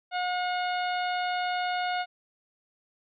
harmonic tone, 722 Hz, F#5, 43 cents flat, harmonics 1 / 2 / 3 / 4 / 5 / 6, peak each -28 / -34 / -38 / -40 / -42 / -44 dBFS, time 0.11-2.06 s, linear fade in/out 50 ms, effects none

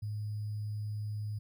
sine tone with sample-and-hold, 105.4 Hz, G#2, 26 cents sharp, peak -34 dBFS, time 0.02-1.39 s, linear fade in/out 10 ms, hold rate 4900 Hz, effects none

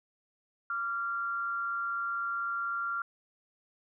sine tone pair together, 1163.8 / 1384 Hz, D6 / F6, -16 / -16 cents, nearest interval minor third, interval 300 cents, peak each -39 / -31 dBFS, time 0.7-3.02 s, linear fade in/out 2 ms, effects none

